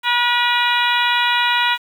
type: harmonic tone with a mistuned harmonic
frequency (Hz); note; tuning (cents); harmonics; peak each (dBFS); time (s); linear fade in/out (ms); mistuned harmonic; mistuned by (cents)
482.1; B4; -42; 2 / 3 / 4 / 5 / 6 / 7 / 8; -19 / -21 / -22 / -23 / -24 / -24 / -25; 0.03-1.78; 50; 5; +18
effects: 7-bit